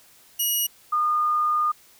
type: tone pair in turn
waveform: 5% pulse / sine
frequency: 2900 / 1219.3 Hz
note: F#7 / D#6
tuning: -35 / -35 cents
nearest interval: octave + minor third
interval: 1500 cents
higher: first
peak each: -13 / -19 dBFS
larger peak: first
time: 0.39-0.67 / 0.92-1.72 s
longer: second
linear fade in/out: 10 ms
effects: white hiss -54 dBFS RMS until 1.99 s